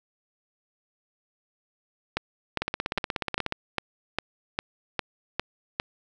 two click trains, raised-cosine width 0.3 ms, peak -9 / -11 dBFS, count 10 / 16, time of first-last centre 2.17-5.799 / 2.62-3.524 s, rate 2.48 / 16.6 Hz, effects none

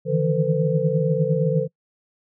sine tone cluster, 146 / 157.1 / 165.7 / 452.7 / 509 Hz, D3 / D#3 / E3 / A4 / C5, -10 / +17 / +9 / +49 / -48 cents, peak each -24 dBFS, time 0.05-1.68 s, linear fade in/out 50 ms, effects noise-tail reverb RT60 0.1 s tail -24 dB re dry

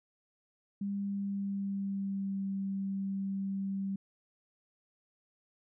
sine tone with pitch glide, 200 to 195.09 Hz, G3 to G3, +35 to -8 cents, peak -32 dBFS, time 0.81-3.96 s, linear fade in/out 5 ms, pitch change -43 cents, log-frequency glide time 0.94-2.44 s, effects none

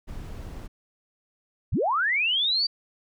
brown noise, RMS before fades -37 dBFS, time 0.07-0.68 s, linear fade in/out 20 ms
sine linear sweep, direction up, 34.65 to 4699 Hz, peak -21 dBFS, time 1.72-2.67 s, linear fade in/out 10 ms
effects none

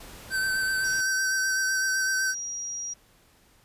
pink noise, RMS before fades -45 dBFS, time 0-1.01 s, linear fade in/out 5 ms
square tone with vibrato, 1542 Hz, G6, 29 cents flat, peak -25 dBFS, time 0.3-2.35 s, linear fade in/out 50 ms, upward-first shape sine, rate 7.9 Hz, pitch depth 18 cents each way
sine tone, 5720 Hz, F8, 41 cents sharp, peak -31 dBFS, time 0.84-2.94 s, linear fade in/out 10 ms
effects pink hiss -60 dBFS RMS until 3.64 s + resampled to 32000 Hz

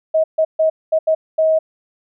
sine tone bursts at uneven times, 635 Hz, D#5, 35 cents sharp, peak -11 dBFS, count 6, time 0.14-0.24 / 0.38-0.45 / 0.59-0.7 / 0.92-0.99 / 1.07-1.15 / 1.38-1.59 s, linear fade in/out 10 ms, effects none

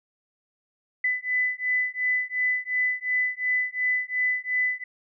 sine beating tone pair, 2000 / 2002.8 Hz, B6 / B6, +21 / +24 cents, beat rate 2.8 Hz, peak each -26 dBFS, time 1.04-4.84 s, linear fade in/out 5 ms, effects none

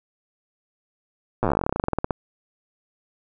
slowing click train, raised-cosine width 1 ms, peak -8 dBFS, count 26, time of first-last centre 1.43-2.108 s, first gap 8 ms, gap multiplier 1.09, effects none

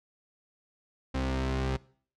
sawtooth tone pair together, 65.9 / 131.49 Hz, C2 / C3, +13 / +9 cents, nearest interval octave, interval 1196 cents, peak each -26 dBFS, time 1.14-1.77 s, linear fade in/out 10 ms, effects noise-tail reverb RT60 0.5 s tail -21 dB re dry + low-pass 5000 Hz 12 dB/octave

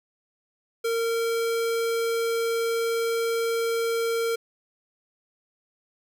square tone, 459.7 Hz, A#4, 24 cents flat, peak -24 dBFS, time 0.84-4.36 s, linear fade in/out 10 ms, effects none

